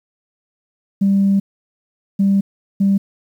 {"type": "tone bursts at uneven times", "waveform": "sine", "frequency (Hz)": 197, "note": "G3", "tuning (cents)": 9, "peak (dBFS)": -10, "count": 3, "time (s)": [[1.01, 1.4], [2.19, 2.41], [2.8, 2.98]], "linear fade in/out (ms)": 10, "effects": ["tanh soft clip ceiling -7 dBFS", "8-bit"]}